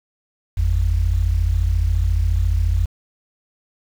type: tone pair together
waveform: sine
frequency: 50.27 / 84.6 Hz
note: G1 / E2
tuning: +44 / +45 cents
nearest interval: major sixth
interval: 901 cents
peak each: -17 dBFS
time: 0.57-2.86 s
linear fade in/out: 10 ms
effects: tanh soft clip ceiling -8 dBFS + 7-bit